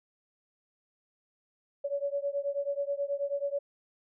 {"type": "beating tone pair", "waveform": "sine", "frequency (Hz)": [561, 570.3], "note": ["C#5", "C#5"], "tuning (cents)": [21, 49], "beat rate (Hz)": 9.3, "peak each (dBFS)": [-32, -33], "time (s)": [1.84, 3.59], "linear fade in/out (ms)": 10, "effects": []}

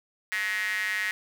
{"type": "tone with high-pass filter", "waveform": "square", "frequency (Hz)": 99.7, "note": "G2", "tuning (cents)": 30, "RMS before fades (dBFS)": -29, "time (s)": [0.32, 1.11], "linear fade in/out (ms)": 0, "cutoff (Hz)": 1900, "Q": 8.6, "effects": []}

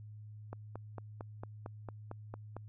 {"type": "click train", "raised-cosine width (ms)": 1, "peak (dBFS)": -29, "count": 10, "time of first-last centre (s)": [0.53, 2.566], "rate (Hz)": 4.42, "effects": ["added 106 Hz sine -47 dBFS peak until 2.68 s"]}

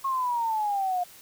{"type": "exponential sweep", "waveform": "sine", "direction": "down", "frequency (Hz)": [1092, 707], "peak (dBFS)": -24, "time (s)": [0.04, 1.04], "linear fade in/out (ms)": 10, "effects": ["white hiss -50 dBFS RMS until 1.21 s"]}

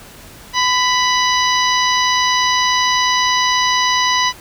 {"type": "harmonic tone with a mistuned harmonic", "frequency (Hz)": 989, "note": "B5", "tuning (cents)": 2, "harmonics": [1, 2, 3, 4, 5, 6], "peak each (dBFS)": [-16, -19, -21, -22, -23, -24], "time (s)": [0.53, 4.33], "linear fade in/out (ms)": 50, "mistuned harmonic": 1, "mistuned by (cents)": 27, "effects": ["pink hiss -39 dBFS RMS until 4.4 s"]}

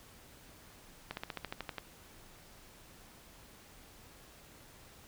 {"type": "slowing click train", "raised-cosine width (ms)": 0.3, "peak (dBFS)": -22, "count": 10, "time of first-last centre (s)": [1.11, 1.783], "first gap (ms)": 61, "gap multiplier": 1.05, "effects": ["pink hiss -57 dBFS RMS until 5.07 s"]}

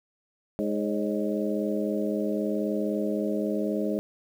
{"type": "harmonic tone with a mistuned harmonic", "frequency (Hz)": 103.83, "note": "G#2", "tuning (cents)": 0, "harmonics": [2, 3, 4, 5, 6], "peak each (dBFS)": [-29, -31, -32, -33, -34], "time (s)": [0.59, 3.99], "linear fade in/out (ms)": 0, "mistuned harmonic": 5, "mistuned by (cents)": 75, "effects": ["9-bit"]}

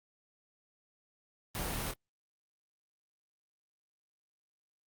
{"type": "noise with echo", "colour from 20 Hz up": "pink", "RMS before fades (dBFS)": -37, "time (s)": [1.55, 1.91], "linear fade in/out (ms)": 0, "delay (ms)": 26, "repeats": 1, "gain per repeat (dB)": -6, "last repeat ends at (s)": 1.936, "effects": ["Opus 32 kbps"]}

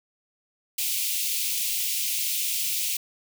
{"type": "high-pass noise", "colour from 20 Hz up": "white", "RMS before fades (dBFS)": -27, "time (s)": [0.78, 2.97], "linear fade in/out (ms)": 5, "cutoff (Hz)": 2300, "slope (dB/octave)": 48, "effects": []}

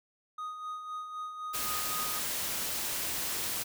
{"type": "tone with tremolo", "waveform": "triangle", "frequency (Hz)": 1244.5, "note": "D#6", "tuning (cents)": 0, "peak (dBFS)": -33, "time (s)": [0.38, 2.19], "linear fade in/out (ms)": 5, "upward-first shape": "sine", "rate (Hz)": 3.9, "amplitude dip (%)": 50}
{"type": "noise", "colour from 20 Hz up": "white", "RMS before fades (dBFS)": -34, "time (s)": [1.53, 3.64], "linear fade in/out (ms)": 20}
{"effects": []}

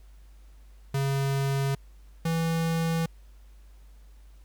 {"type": "tone pair in turn", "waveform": "square", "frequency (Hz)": [137.4, 164.49], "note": ["C#3", "E3"], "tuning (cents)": [-15, -3], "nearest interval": "minor third", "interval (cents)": 312, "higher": "second", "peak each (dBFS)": -25, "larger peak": "neither", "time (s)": [[0.94, 1.75], [2.25, 3.06]], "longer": "neither", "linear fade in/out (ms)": 5, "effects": ["added 50 Hz sine -48 dBFS peak until 4.44 s", "pink hiss -65 dBFS RMS until 4.44 s"]}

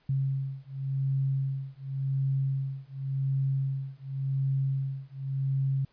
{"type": "beating tone pair", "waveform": "sine", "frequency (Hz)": [135.1, 136], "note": ["C#3", "C#3"], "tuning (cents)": [-44, -33], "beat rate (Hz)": 0.9, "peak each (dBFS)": [-30, -30], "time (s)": [0.09, 5.85], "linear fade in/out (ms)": 5, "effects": ["pink hiss -67 dBFS RMS until 5.92 s", "resampled to 11025 Hz"]}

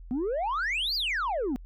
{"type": "exponential two-way sweep", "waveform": "sine", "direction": "up then down", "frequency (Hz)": [235.1, 4973, 235.1], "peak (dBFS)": -24, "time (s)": [0.11, 1.56], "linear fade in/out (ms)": 0, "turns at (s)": 0.95, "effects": ["tanh soft clip ceiling -25 dBFS", "added 42 Hz sine -42 dBFS peak until 1.65 s"]}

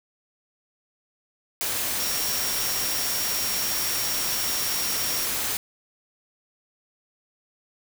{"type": "tone in noise", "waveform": "sine", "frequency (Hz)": 5588, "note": "F8", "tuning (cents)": 0, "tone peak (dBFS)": -30, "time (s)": [2, 5.25], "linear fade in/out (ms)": 0, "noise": "white", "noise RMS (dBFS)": -27, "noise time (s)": [1.61, 5.57], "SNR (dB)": -6, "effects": []}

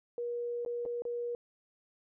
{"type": "tone with dropouts", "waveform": "sine", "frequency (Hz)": 478.1, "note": "A#4", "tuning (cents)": 44, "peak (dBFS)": -33, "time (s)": [0.18, 1.35], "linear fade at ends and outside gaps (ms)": 1, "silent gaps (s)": [[0.65, 0.661], [0.853, 0.86], [1.021, 1.052]], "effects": []}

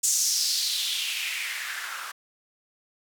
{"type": "noise with band-pass filter sweep", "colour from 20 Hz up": "blue", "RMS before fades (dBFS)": -28, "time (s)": [0.03, 2.12], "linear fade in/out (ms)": 10, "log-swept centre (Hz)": [7100, 1200], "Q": 3.3, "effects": []}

